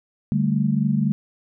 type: chord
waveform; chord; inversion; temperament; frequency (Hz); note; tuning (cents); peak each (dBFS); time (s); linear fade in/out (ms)
sine; D suspended fourth; none; equal; 146.83 / 196 / 220; D3 / G3 / A3; 0 / 0 / 0; -22; 0.32-1.12; 0
effects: none